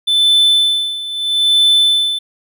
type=tone with tremolo; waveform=triangle; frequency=3520 Hz; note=A7; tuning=in tune; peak=-6 dBFS; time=0.07-2.19 s; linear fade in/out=10 ms; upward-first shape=sine; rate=0.77 Hz; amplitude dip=80%; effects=none